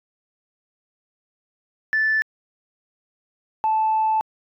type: tone pair in turn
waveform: sine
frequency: 1754 / 874.7 Hz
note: A6 / A5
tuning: -6 / -10 cents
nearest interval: octave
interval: 1204 cents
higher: first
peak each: -16 dBFS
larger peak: neither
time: 1.93-2.22 / 3.64-4.21 s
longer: second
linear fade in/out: 0 ms
effects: tanh soft clip ceiling -13 dBFS